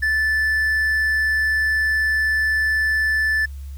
triangle tone, 1752 Hz, A6, 8 cents flat, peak -15 dBFS, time 0.02-3.46 s, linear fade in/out 10 ms, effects added 69 Hz sine -30 dBFS peak until 3.77 s + white hiss -54 dBFS RMS until 3.77 s

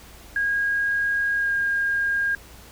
sine tone with pitch glide, 1634 to 1618 Hz, G#6 to G#6, -29 to -46 cents, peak -20 dBFS, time 0.36-2.35 s, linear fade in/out 2 ms, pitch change -17 cents, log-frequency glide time 1.36-1.51 s, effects added 60 Hz sine -48 dBFS peak until 2.71 s + pink hiss -47 dBFS RMS until 2.71 s

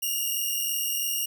5% pulse tone pair together, 2817 / 2860 Hz, F7 / F7, +14 / +41 cents, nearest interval unison, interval 27 cents, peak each -20 dBFS, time 0.02-1.26 s, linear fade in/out 10 ms, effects none

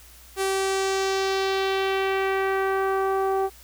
sawtooth tone with low-pass filter sweep, 386.2 Hz, G4, 26 cents flat, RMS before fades -24 dBFS, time 0.36-3.5 s, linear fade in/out 50 ms, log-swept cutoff 11000 to 840 Hz, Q 1.6, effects added 60 Hz sine -50 dBFS peak until 3.63 s + white hiss -50 dBFS RMS until 3.63 s

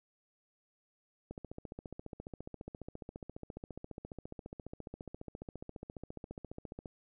click train, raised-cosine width 2 ms, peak -30 dBFS, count 82, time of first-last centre 1.31-6.858 s, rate 14.6 Hz, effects none

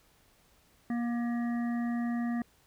harmonic tone with a mistuned harmonic, 237.1 Hz, A#3, 30 cents sharp, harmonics 1 / 3 / 5 / 7 / 8, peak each -29 / -42 / -48 / -50 / -47 dBFS, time 0.9-2.42 s, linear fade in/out 2 ms, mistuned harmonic 7, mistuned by +35 cents, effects pink hiss -65 dBFS RMS until 2.66 s

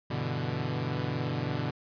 sawtooth chord, E minor seventh, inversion first, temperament equal, 98 / 123.47 / 146.83 / 164.81 Hz, G2 / B2 / D3 / E3, 0 / 0 / 0 / 0 cents, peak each -35 / -29 / -30 / -35 dBFS, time 0.1-1.71 s, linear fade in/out 10 ms, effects resampled to 11025 Hz

